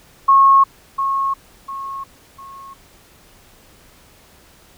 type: tone with echo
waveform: sine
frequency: 1091 Hz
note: C#6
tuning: 28 cents flat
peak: -7 dBFS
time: 0.28-0.64 s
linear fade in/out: 10 ms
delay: 700 ms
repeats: 3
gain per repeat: -9 dB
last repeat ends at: 2.74 s
effects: pink hiss -49 dBFS RMS until 4.77 s